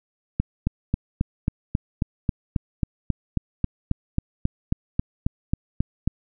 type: click train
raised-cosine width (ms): 5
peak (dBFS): -8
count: 22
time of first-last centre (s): 0.4-6.076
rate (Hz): 3.7
effects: none